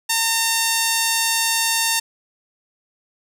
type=tone; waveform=5% pulse; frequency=910 Hz; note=A#5; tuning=42 cents flat; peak=-5 dBFS; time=0.09-2 s; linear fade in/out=10 ms; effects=none